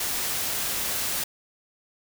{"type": "noise", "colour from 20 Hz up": "white", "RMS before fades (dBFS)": -28, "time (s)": [0, 1.24], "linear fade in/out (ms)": 5, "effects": []}